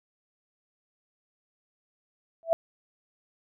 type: tone with exponential growth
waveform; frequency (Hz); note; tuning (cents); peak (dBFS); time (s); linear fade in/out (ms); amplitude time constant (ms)
sine; 661; E5; +5; -15; 2.43-2.53; 0; 21
effects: none